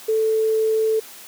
sine tone, 440 Hz, A4, in tune, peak -16 dBFS, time 0.08-1 s, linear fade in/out 10 ms, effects white hiss -41 dBFS RMS until 1.27 s + high-pass 200 Hz 12 dB/octave

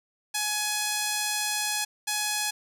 5% pulse tone bursts at uneven times, 841 Hz, G#5, 22 cents sharp, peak -14 dBFS, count 2, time 0.34-1.85 / 2.07-2.51 s, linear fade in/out 10 ms, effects none

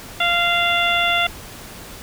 harmonic tone, 693 Hz, F5, 14 cents flat, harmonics 1 / 2 / 3 / 4 / 5, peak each -22 / -22 / -22 / -22 / -22 dBFS, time 0.2-1.27 s, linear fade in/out 5 ms, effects pink hiss -37 dBFS RMS until 2.02 s

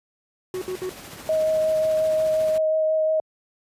pink noise with tremolo, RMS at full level -38 dBFS, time 0.54-2.58 s, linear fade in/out 2 ms, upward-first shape sine, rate 14 Hz, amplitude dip 35%
triangle tone bursts, 370 Hz, F#4, in tune, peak -24 dBFS, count 3, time 0.54-0.893 s, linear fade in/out 0 ms, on 75 ms, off 64 ms
sine tone with vibrato, 629 Hz, D#5, 19 cents sharp, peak -18 dBFS, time 1.29-3.2 s, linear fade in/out 2 ms, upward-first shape sine, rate 5.6 Hz, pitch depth 10 cents each way
effects high-pass 80 Hz 12 dB/octave + resampled to 32000 Hz

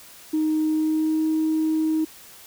sine tone with pitch glide, 311.1 to 315.1 Hz, D#4 to D#4, 0 to +22 cents, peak -18 dBFS, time 0.33-2.05 s, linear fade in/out 10 ms, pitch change +22 cents, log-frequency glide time 0.66-1.28 s, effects tanh soft clip ceiling -15 dBFS + white hiss -46 dBFS RMS until 2.46 s

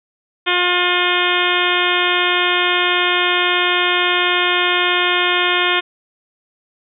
harmonic tone with a mistuned harmonic, 356.3 Hz, F4, 35 cents sharp, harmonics 1 / 2 / 3 / 4 / 5 / 6 / 7 / 8 / 9 / 10, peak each -22 / -25 / -22 / -22 / -23 / -23 / -22 / -25 / -22 / -24 dBFS, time 0.46-5.81 s, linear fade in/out 20 ms, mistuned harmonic 8, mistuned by +37 cents, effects none

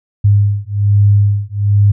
sine beating tone pair, 101.4 / 102.6 Hz, G#2 / G#2, -41 / -21 cents, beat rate 1.2 Hz, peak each -11 dBFS, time 0.24-1.92 s, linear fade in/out 10 ms, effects none

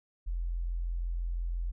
sine tone, 42.94 Hz, F1, 29 cents flat, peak -30 dBFS, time 0.26-1.72 s, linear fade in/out 20 ms, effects none

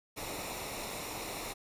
pink noise with comb filter, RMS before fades -40 dBFS, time 0.16-1.54 s, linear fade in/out 20 ms, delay 0.63 ms, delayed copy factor -0.6, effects resampled to 32000 Hz

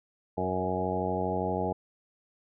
harmonic tone with a mistuned harmonic, 92.5 Hz, F#2, in tune, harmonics 1 / 2 / 3 / 4 / 5 / 6 / 7 / 8 / 9, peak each -37 / -35 / -38 / -36 / -34 / -40 / -35 / -39 / -34 dBFS, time 0.37-1.73 s, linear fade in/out 10 ms, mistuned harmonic 6, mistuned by +18 cents, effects none

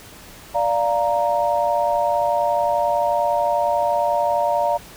sine chord, Bb major, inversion first, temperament equal, 587.3 / 698.5 / 932.3 Hz, D5 / F5 / Bb5, 0 / 0 / 0 cents, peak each -21 dBFS, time 0.54-4.78 s, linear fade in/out 20 ms, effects pink hiss -42 dBFS RMS until 4.96 s

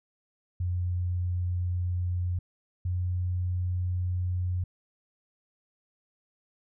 sine tone pair in turn, 89.2 / 89.98 Hz, F2 / F#2, +37 / -48 cents, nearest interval unison, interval 15 cents, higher second, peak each -26 dBFS, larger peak neither, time 0.6-2.39 / 2.85-4.64 s, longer neither, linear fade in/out 5 ms, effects none

